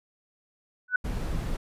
sine tone with exponential growth, 1490 Hz, F#6, 12 cents sharp, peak -16 dBFS, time 0.88-0.96 s, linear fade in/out 5 ms, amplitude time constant 16 ms
brown noise, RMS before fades -30 dBFS, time 1.04-1.57 s, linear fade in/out 10 ms
effects resampled to 32000 Hz

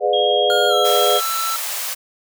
sine chord, G# diminished seventh, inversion none, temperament just, 415.3 / 498.4 / 598 / 717.6 Hz, G#4 / B4 / D5 / F5, 0 / +16 / +31 / +47 cents, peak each -20 dBFS, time 0-1.21 s, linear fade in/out 50 ms
sine tone with vibrato, 3262 Hz, G#7, 32 cents flat, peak -20 dBFS, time 0.13-1.2 s, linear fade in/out 5 ms, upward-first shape triangle, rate 15 Hz, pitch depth 9 cents each way
square tone with pitch glide, 1419 to 1331.6 Hz, F6 to E6, +27 to +17 cents, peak -22 dBFS, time 0.5-1.56 s, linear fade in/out 0 ms, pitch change -110 cents, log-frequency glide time 0.69-0.74 s
white high-pass noise, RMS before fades -25 dBFS, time 0.84-1.95 s, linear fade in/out 20 ms, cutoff 520 Hz, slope 48 dB/octave
effects none

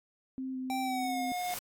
sine tone with vibrato, 260 Hz, C4, 11 cents flat, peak -34 dBFS, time 0.38-1.32 s, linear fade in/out 0 ms, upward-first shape square, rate 3 Hz, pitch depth 12 cents each way
square tone with pitch glide, 780 to 719.4 Hz, G5 to F#5, -9 to -49 cents, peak -33 dBFS, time 0.7-1.54 s, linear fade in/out 0 ms, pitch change -140 cents, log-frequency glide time 0.81-1.19 s
white noise with exponential growth, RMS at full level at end -37 dBFS, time 1.03-1.59 s, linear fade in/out 5 ms, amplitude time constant 120 ms
effects AAC 64 kbps

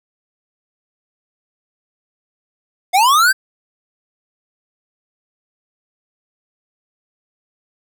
square linear sweep, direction up, 694 to 1600 Hz, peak -10 dBFS, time 2.93-3.33 s, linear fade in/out 20 ms, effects none

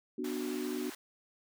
sine chord, B minor, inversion none, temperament just, 246.9 / 296.3 / 370.4 Hz, B3 / D4 / F#4, 0 / +15 / +2 cents, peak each -38 dBFS, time 0.18-0.9 s, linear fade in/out 5 ms
pink high-pass noise, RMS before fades -47 dBFS, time 0.24-0.95 s, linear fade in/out 5 ms, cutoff 740 Hz, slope 12 dB/octave
effects none

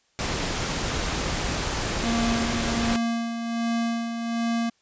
pink noise, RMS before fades -27 dBFS, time 0.19-2.96 s, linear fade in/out 0 ms
square tone with tremolo, 231.9 Hz, A#3, 9 cents flat, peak -23 dBFS, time 2.03-4.7 s, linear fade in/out 10 ms, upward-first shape sine, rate 1.3 Hz, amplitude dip 50%
effects white hiss -66 dBFS RMS until 4.81 s + resampled to 16000 Hz

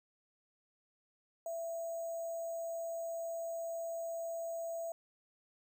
sine tone with sample-and-hold, 666 Hz, E5, 18 cents sharp, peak -37 dBFS, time 1.46-4.92 s, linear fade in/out 2 ms, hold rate 7350 Hz, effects none

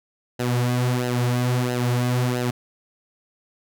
sawtooth tone with flanger, 123.47 Hz, B2, in tune, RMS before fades -22 dBFS, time 0.39-2.51 s, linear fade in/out 10 ms, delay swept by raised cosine 0.86 to 5.96 ms, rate 1.5 Hz, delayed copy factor -0.7, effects none

